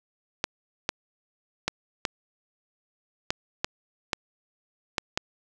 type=clicks; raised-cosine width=0.2 ms; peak=-7 dBFS; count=9; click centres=0.441 / 0.891 / 1.68 / 2.052 / 3.305 / 3.645 / 4.132 / 4.982 / 5.175 s; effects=none